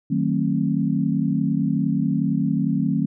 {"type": "chord", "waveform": "sine", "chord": "D# diminished seventh", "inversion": "none", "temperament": "just", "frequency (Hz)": [155.56, 186.68, 224, 268.8], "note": ["D#3", "F#3", "A3", "C4"], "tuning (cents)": [0, 16, 31, 47], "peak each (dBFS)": -24, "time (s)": [0.1, 3.06], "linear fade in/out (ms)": 10, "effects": []}